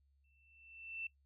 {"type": "tone with exponential growth", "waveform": "sine", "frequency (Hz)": 2675, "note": "E7", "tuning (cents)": 25, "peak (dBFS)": -38, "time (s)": [0.24, 1.07], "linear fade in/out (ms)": 5, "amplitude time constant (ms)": 180, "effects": ["noise-tail reverb RT60 0.1 s tail -19 dB re dry", "added 69 Hz sine -70 dBFS peak until 1.25 s"]}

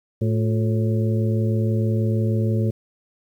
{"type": "harmonic tone with a mistuned harmonic", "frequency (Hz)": 110, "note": "A2", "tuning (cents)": 0, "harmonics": [1, 2, 3, 4, 5], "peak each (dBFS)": [-19, -25, -29, -31, -33], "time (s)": [0.21, 2.71], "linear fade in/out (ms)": 10, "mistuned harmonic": 3, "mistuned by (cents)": 120, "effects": ["9-bit"]}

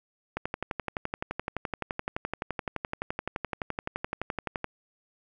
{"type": "click train", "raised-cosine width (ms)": 0.5, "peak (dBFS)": -15, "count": 51, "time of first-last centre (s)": [0.37, 4.644], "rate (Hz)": 11.7, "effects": []}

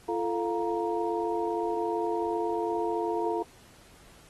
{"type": "tone cluster", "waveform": "sine", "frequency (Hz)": [343, 440.3, 702, 937], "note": ["F4", "A4", "F5", "A#5"], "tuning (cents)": [-31, 1, 9, 9], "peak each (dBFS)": [-31, -31, -35, -33], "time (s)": [0.08, 3.43], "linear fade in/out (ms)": 10, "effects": ["pink hiss -56 dBFS RMS until 4.29 s", "AAC 32 kbps"]}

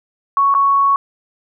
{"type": "tone with dropouts", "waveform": "sine", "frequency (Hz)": 1111, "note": "C#6", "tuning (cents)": 4, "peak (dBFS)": -10, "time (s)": [0.37, 0.96], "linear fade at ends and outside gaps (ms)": 1, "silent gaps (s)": [0.541, 0.549], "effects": []}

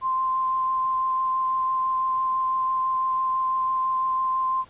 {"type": "tone with vibrato", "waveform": "sine", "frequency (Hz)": 1044, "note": "C6", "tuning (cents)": -4, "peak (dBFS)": -21, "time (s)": [0.01, 4.65], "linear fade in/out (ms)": 50, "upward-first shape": "triangle", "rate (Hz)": 6, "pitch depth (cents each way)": 10, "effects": ["pink hiss -54 dBFS RMS until 4.69 s", "resampled to 8000 Hz"]}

